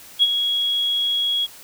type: tone with ADSR envelope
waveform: sine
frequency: 3322 Hz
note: G#7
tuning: in tune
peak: -9 dBFS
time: 0.19-1.47 s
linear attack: 36 ms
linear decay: 35 ms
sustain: -9 dB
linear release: 29 ms
effects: tanh soft clip ceiling -6 dBFS + white hiss -43 dBFS RMS until 1.63 s